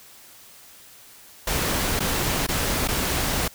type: noise with dropouts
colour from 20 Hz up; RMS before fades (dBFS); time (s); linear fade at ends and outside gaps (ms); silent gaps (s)
pink; -24; 1.47-3.48; 5; 1.994-2.003 / 2.467-2.486 / 2.876-2.885
effects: white hiss -48 dBFS RMS until 3.54 s